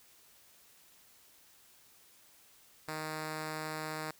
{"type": "tone", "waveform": "5% pulse", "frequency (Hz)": 155.8, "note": "D#3", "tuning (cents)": 3, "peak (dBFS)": -26, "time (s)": [2.88, 4.11], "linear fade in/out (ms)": 2, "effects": ["white hiss -62 dBFS RMS until 4.19 s"]}